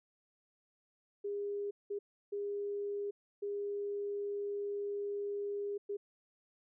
sine tone bursts at uneven times, 406.3 Hz, G#4, 38 cents flat, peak -35 dBFS, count 5, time 1.24-1.71 / 1.9-1.99 / 2.32-3.11 / 3.42-5.78 / 5.89-5.97 s, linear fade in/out 10 ms, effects none

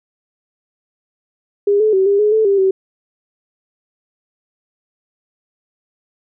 sine tone with pitch steps, 405.6 / 431.5 / 381.6 / 401.3 / 420.9 / 438.1 / 396.6 / 382.1 Hz, G#4 / A4 / G4 / G4 / G#4 / A4 / G4 / G4, -41 / -34 / -47 / +41 / +23 / -7 / +20 / -44 cents, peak -10 dBFS, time 1.67-2.71 s, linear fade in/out 5 ms, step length 130 ms, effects none

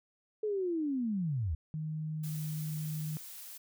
sine linear sweep, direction down, 436 to 69.3 Hz, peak -30 dBFS, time 0.43-1.55 s, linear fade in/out 5 ms
sine tone with pitch glide, 155.56 to 154.31 Hz, D#3 to D#3, 0 to -14 cents, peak -34 dBFS, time 1.74-3.17 s, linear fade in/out 0 ms, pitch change -14 cents, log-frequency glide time 2.19-2.31 s
blue noise, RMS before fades -47 dBFS, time 2.23-3.58 s, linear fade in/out 10 ms
effects none

